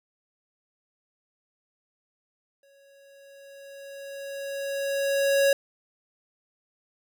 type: tone with exponential growth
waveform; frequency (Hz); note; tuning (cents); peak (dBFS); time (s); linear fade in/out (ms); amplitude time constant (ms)
square; 554.4; C#5; 0; -18; 2.63-5.53; 2; 630
effects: none